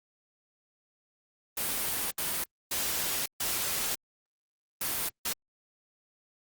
white noise bursts at uneven times, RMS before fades -31 dBFS, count 6, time 1.57-2.11 / 2.18-2.44 / 2.71-3.26 / 3.4-3.95 / 4.81-5.09 / 5.25-5.33 s, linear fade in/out 5 ms, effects Opus 32 kbps

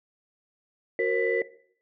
sine tone cluster, 367.5 / 464.7 / 537 / 1989 Hz, F#4 / A#4 / C5 / B6, -12 / -5 / +45 / +12 cents, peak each -28 / -25 / -30 / -29 dBFS, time 0.99-1.42 s, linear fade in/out 2 ms, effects noise-tail reverb RT60 0.6 s tail -18 dB re dry + tanh soft clip ceiling -12 dBFS

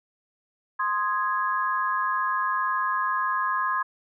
sine chord, Ab major, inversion first, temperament equal, 1046.5 / 1244.5 / 1661.2 Hz, C6 / Eb6 / Ab6, 0 / 0 / 0 cents, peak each -25 / -29 / -29 dBFS, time 0.79-3.83 s, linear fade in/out 10 ms, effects none

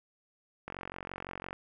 click train, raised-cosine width 0.5 ms, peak -24 dBFS, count 40, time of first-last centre 0.68-1.53 s, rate 45.9 Hz, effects none

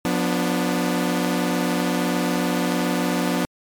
sawtooth chord, B diminished, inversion second, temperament equal with one note detuned, 178.39 / 246.9 / 293.7 Hz, F3 / B3 / D4, +37 / 0 / 0 cents, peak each -20 / -20 / -21 dBFS, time 0.05-3.45 s, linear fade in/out 0 ms, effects MP3 96 kbps

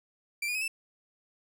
40% pulse tone with pitch steps, 2349 / 2445 / 2544 / 2647 Hz, D7 / D#7 / D#7 / E7, 0 / -31 / +38 / +7 cents, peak -29 dBFS, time 0.42-0.68 s, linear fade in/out 5 ms, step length 65 ms, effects none

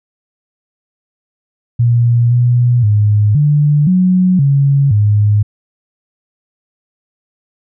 sine tone with pitch steps, 118.9 / 121.9 / 104.7 / 147.4 / 183.8 / 139.5 / 104.3 Hz, A#2 / B2 / G#2 / D3 / F#3 / C#3 / G#2, +35 / -22 / +15 / +7 / -11 / +11 / +8 cents, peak -7 dBFS, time 1.79-5.43 s, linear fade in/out 10 ms, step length 520 ms, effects none

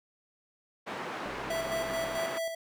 white band-pass noise, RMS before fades -38 dBFS, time 0.86-2.39 s, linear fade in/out 20 ms, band 190 to 1400 Hz, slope 12 dB/octave
click train, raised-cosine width 2 ms, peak -34 dBFS, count 61, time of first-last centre 1.26-2.176 s, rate 65.5 Hz
square tone with tremolo, 659.3 Hz, E5, in tune, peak -31 dBFS, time 1.5-2.55 s, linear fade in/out 5 ms, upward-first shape square, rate 4.6 Hz, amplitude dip 45%
effects none

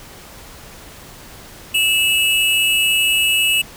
square tone pair together, 2637 / 2899 Hz, E7 / F#7, 0 / -36 cents, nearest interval major second, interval 164 cents, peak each -17 / -17 dBFS, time 1.74-3.62 s, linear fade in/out 10 ms, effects pink hiss -39 dBFS RMS until 3.76 s

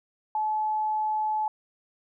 sine tone, 860 Hz, A5, 40 cents flat, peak -24 dBFS, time 0.35-1.48 s, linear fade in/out 2 ms, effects none

